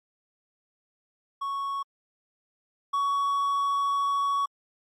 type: tone pair in turn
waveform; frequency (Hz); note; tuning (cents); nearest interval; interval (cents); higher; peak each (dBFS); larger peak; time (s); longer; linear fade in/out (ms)
triangle; 1108.7 / 1121.6; C#6 / C#6; 0 / +20; unison; 20; second; -26 / -21; second; 1.41-1.83 / 2.93-4.46; second; 10
effects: MP3 64 kbps